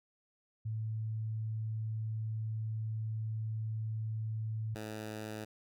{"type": "tone pair in turn", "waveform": ["sine", "10% pulse"], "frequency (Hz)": [110, 107.86], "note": ["A2", "A2"], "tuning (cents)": [0, -34], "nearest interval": "unison", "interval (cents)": 34, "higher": "first", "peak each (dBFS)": [-34, -32], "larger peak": "second", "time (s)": [[0.65, 4.75], [4.75, 5.45]], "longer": "first", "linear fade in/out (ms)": 10, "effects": []}